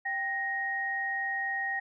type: tone pair together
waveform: sine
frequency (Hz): 784 / 1871.7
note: G5 / A#6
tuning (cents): 0 / +7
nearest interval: octave + minor third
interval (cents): 1507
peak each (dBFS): -36 / -30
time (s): 0.05-1.8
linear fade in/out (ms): 10
effects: none